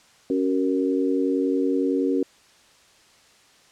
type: chord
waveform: sine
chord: F# major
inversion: second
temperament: equal with one note detuned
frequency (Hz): 277.2 / 375.4 / 466.2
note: C#4 / F#4 / A#4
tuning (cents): 0 / +25 / 0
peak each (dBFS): -22 / -25 / -26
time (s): 0.3-2.23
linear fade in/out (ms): 2
effects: white hiss -55 dBFS RMS until 3.71 s + low-pass 7000 Hz 12 dB/octave